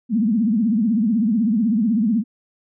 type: tone with vibrato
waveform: sine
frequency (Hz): 220.5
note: A3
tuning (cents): +4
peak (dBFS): -15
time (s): 0.09-2.24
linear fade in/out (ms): 50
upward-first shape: triangle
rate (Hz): 16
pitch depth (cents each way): 220
effects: none